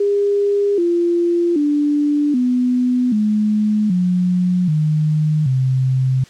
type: tone with pitch steps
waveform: sine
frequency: 405 / 344.5 / 293.1 / 249.3 / 212.1 / 180.41 / 153.47 / 130.55 Hz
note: G#4 / F4 / D4 / B3 / G#3 / F#3 / D#3 / C3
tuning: -43 / -24 / -3 / +16 / +37 / -43 / -23 / -3 cents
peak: -13 dBFS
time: 0-6.24 s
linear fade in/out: 5 ms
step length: 780 ms
effects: white hiss -45 dBFS RMS until 6.29 s + low-pass 6000 Hz 12 dB/octave